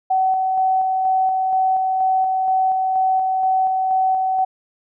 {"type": "tone with tremolo", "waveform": "sine", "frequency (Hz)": 756, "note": "F#5", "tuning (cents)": 37, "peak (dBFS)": -14, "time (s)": [0.1, 4.45], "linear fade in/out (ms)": 10, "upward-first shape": "square", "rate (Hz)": 2.1, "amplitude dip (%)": 25, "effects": []}